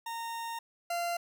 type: tone pair in turn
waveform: 40% pulse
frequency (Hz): 922 / 690.7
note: A#5 / F5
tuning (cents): -19 / -19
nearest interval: perfect fourth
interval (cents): 500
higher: first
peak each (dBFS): -35 / -30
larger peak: second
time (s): 0.06-0.59 / 0.9-1.17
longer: first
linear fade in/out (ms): 5
effects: none